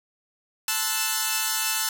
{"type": "chord", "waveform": "5% pulse", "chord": "F# half-diminished seventh", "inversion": "first", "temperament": "equal", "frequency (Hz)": [880, 1046.5, 1318.5, 1480], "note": ["A5", "C6", "E6", "F#6"], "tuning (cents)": [0, 0, 0, 0], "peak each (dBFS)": [-16, -22, -17, -17], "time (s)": [0.68, 1.89], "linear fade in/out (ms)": 2, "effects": []}